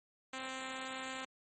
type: tone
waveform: 5% pulse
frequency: 262.1 Hz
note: C4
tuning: 3 cents sharp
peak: -29 dBFS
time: 0.33-1.25 s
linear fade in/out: 5 ms
effects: MP3 32 kbps